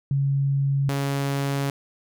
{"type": "tone pair in turn", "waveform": ["sine", "sawtooth"], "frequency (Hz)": [138.59, 139.32], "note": ["C#3", "C#3"], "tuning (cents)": [0, 9], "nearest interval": "unison", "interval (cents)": 9, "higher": "second", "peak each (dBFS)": -19, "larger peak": "neither", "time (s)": [[0.11, 0.89], [0.89, 1.7]], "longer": "second", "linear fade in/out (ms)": 2, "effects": []}